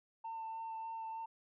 sine tone with vibrato, 898 Hz, A5, 35 cents sharp, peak -39 dBFS, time 0.24-1.26 s, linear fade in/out 10 ms, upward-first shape sine, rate 3.3 Hz, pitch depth 13 cents each way, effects tanh soft clip ceiling -38 dBFS

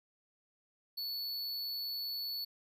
square tone, 4435 Hz, C#8, in tune, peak -37 dBFS, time 0.97-2.45 s, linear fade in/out 10 ms, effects none

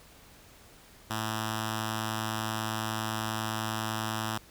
5% pulse tone with notch filter, 110 Hz, A2, in tune, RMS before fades -33 dBFS, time 1.1-4.38 s, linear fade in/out 5 ms, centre 480 Hz, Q 0.89, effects pink hiss -55 dBFS RMS until 4.5 s

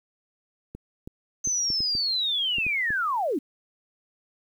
clicks, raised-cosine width 3 ms, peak -24 dBFS, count 9, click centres 0.75 / 1.075 / 1.474 / 1.703 / 1.805 / 1.952 / 2.584 / 2.666 / 2.905 s
sine linear sweep, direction down, 6272 to 240 Hz, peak -23 dBFS, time 1.44-3.39 s, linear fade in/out 10 ms
effects 9-bit

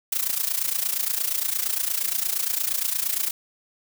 blue noise with amplitude modulation, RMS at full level -22 dBFS, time 0.12-3.31 s, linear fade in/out 5 ms, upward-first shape sine, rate 28.6 Hz, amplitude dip 80%, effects none

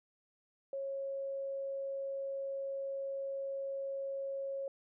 sine tone, 547 Hz, C#5, 23 cents flat, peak -36 dBFS, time 0.73-4.68 s, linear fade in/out 2 ms, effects none

